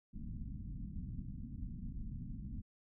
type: low-pass noise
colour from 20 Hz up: pink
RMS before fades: -44 dBFS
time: 0.13-2.62 s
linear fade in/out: 20 ms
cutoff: 250 Hz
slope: 48 dB/octave
effects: none